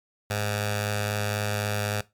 10% pulse tone with notch filter, 103.83 Hz, G#2, in tune, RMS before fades -28 dBFS, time 0.3-2.01 s, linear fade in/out 5 ms, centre 290 Hz, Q 0.55, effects noise-tail reverb RT60 0.2 s tail -18 dB re dry + MP3 96 kbps

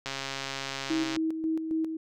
click train, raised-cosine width 0.2 ms, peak -16 dBFS, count 151, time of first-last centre 0.06-1.163 s, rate 136 Hz
sine tone with tremolo, 320.1 Hz, D#4, 49 cents sharp, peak -25 dBFS, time 0.9-1.97 s, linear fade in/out 5 ms, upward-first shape square, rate 3.7 Hz, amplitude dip 50%
effects none

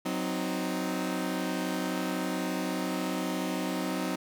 sawtooth chord, C diminished, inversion second, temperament equal with one note detuned, 185 / 259.2 / 311.1 Hz, Gb3 / C4 / Eb4, 0 / -16 / 0 cents, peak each -30 dBFS, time 0.05-4.16 s, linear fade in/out 10 ms, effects none

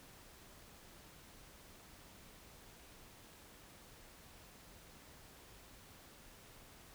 silence, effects pink hiss -59 dBFS RMS until 6.94 s

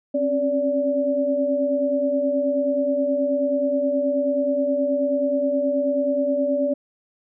sine tone cluster, 266.2 / 275.6 / 578 Hz, C4 / C#4 / D5, +30 / -10 / -28 cents, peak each -25 / -28 / -20 dBFS, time 0.14-6.74 s, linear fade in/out 10 ms, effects none

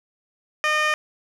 15% pulse tone with band-pass filter, 610 Hz, D#5, 34 cents flat, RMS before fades -21 dBFS, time 0.64-0.94 s, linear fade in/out 0 ms, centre 2100 Hz, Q 0.8, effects none

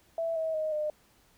sine tone with pitch steps, 661 / 642.2 / 623.9 / 606.1 Hz, E5 / E5 / D#5 / D#5, +5 / -45 / +5 / -46 cents, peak -28 dBFS, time 0.18-0.9 s, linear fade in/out 2 ms, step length 180 ms, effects pink hiss -64 dBFS RMS until 1.37 s

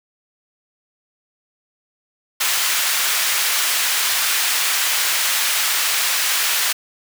pink high-pass noise, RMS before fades -19 dBFS, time 2.4-6.73 s, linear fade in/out 10 ms, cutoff 1600 Hz, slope 12 dB/octave, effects none

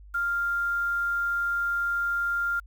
sine tone with quantisation, 1396.9 Hz, F6, in tune, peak -24 dBFS, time 0.14-2.6 s, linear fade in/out 10 ms, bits 8, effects added 50 Hz sine -45 dBFS peak until 2.66 s

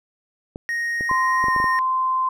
clicks, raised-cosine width 2 ms, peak -18 dBFS, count 8, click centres 0.559 / 1.009 / 1.113 / 1.441 / 1.484 / 1.563 / 1.601 / 1.642 s
triangle tone with pitch glide, 1868 to 1843.3 Hz, A#6 to A#6, +3 to -20 cents, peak -20 dBFS, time 0.69-1.79 s, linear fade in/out 0 ms, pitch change -23 cents, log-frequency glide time 1.46-1.53 s
sine tone, 1038 Hz, C6, 14 cents flat, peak -18 dBFS, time 1.09-2.29 s, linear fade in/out 5 ms
effects none

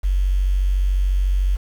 sine tone, 46.95 Hz, F#1, 26 cents sharp, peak -15 dBFS, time 0.03-1.57 s, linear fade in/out 20 ms, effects 7-bit

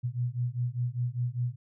sine beating tone pair, 120 / 125 Hz, B2 / B2, -49 / +21 cents, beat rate 5 Hz, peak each -31 / -31 dBFS, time 0.03-1.56 s, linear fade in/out 20 ms, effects none

